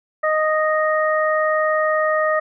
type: harmonic tone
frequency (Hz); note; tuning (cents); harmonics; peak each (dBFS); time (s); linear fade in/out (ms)
621; D#5; -3; 1 / 2 / 3; -18 / -21 / -23; 0.23-2.4; 10
effects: none